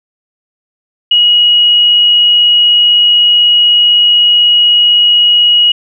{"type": "tone", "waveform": "sine", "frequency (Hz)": 2901, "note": "F#7", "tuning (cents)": -35, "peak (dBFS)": -4, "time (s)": [1.11, 5.72], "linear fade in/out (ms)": 5, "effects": []}